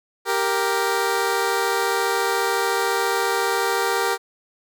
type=tone pair together; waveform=15% pulse; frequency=392 / 466.2 Hz; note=G4 / A#4; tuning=0 / 0 cents; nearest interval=minor third; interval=300 cents; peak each=-16 dBFS; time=0.25-4.18 s; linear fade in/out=50 ms; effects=none